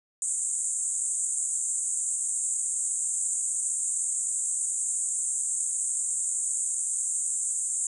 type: band-pass noise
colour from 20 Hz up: white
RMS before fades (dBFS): -29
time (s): 0.22-7.87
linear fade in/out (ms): 2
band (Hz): 7000 to 9000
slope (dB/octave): 96
effects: none